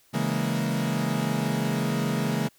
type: chord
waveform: 40% pulse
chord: A# half-diminished seventh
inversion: first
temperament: equal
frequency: 138.59 / 164.81 / 207.7 / 233.1 Hz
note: C#3 / E3 / G#3 / A#3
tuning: 0 / 0 / 0 / 0 cents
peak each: -29 dBFS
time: 0.13-2.49 s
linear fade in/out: 20 ms
effects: white hiss -61 dBFS RMS until 2.58 s